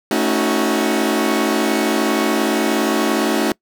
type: chord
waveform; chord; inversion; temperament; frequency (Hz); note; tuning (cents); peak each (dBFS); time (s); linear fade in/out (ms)
sawtooth; D# half-diminished seventh; second; equal with one note detuned; 220 / 277.2 / 317.1 / 370; A3 / C#4 / D#4 / F#4; 0 / 0 / +33 / 0; -17; 0.11-3.52; 2
effects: noise-tail reverb RT60 0.1 s tail -24 dB re dry